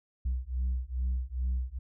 sine beating tone pair, 61.9 / 64.3 Hz, B1 / C2, +5 / -30 cents, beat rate 2.4 Hz, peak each -30 dBFS, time 0.25-1.79 s, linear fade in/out 10 ms, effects tanh soft clip ceiling -25 dBFS

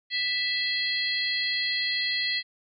harmonic tone with a mistuned harmonic, 659.3 Hz, E5, in tune, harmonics 3 / 4 / 5 / 6 / 7, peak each -29 / -37 / -32 / -29 / -37 dBFS, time 0.1-2.43 s, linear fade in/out 50 ms, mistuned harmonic 6, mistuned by +98 cents, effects none

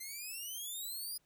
5% pulse exponential sweep, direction up, 2064 to 4990 Hz, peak -33 dBFS, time 0-1.18 s, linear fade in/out 10 ms, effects pink hiss -75 dBFS RMS until 1.25 s

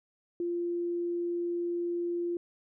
sine tone, 346.3 Hz, F4, 15 cents flat, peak -29 dBFS, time 0.4-2.37 s, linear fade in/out 2 ms, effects none

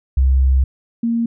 sine tone pair in turn, 65.9 / 232 Hz, C2 / A#3, +13 / -8 cents, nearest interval octave + minor seventh, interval 2179 cents, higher second, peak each -10 / -15 dBFS, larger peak first, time 0.17-0.64 / 1.03-1.26 s, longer first, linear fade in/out 5 ms, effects none

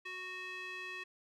square tone with band-pass filter, 369.1 Hz, F#4, 4 cents flat, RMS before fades -44 dBFS, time 0.05-1.04 s, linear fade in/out 10 ms, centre 2300 Hz, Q 3.6, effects none

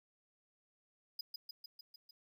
square tone with echo, 4978 Hz, D#8, in tune, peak -39 dBFS, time 1.19-1.21 s, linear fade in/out 5 ms, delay 150 ms, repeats 6, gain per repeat -3 dB, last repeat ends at 2.11 s, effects 13-bit

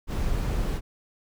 brown noise, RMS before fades -26 dBFS, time 0.07-0.81 s, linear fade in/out 50 ms, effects none

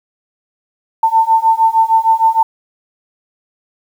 sine beating tone pair, 893 / 899.5 Hz, A5 / A5, +25 / +38 cents, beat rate 6.5 Hz, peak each -12 / -11 dBFS, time 1.03-2.43 s, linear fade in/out 5 ms, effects 7-bit

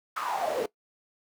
brown noise with high-pass filter sweep, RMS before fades -30 dBFS, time 0.16-0.66 s, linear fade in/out 5 ms, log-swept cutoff 1300 to 420 Hz, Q 7.7, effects noise-tail reverb RT60 0.1 s tail -20 dB re dry

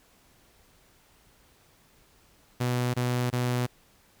sawtooth tone bursts, 123.47 Hz, B2, in tune, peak -21 dBFS, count 3, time 2.6-3.666 s, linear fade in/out 10 ms, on 340 ms, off 23 ms, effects pink hiss -61 dBFS RMS until 4.2 s

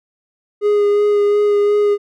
triangle tone with vibrato, 412.3 Hz, G#4, 13 cents flat, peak -9 dBFS, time 0.61-1.98 s, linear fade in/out 50 ms, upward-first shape sine, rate 2.8 Hz, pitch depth 14 cents each way, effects none

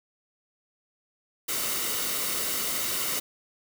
white noise with comb filter, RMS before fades -29 dBFS, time 1.48-3.2 s, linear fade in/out 10 ms, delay 1.2 ms, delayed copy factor -0.5, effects none

